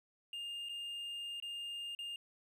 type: tone with dropouts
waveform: triangle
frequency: 2816 Hz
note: F7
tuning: 14 cents sharp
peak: -39 dBFS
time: 0.33-2.16 s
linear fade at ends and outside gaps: 2 ms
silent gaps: 0.688-0.693 / 1.401-1.424 / 1.95-1.989 s
effects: none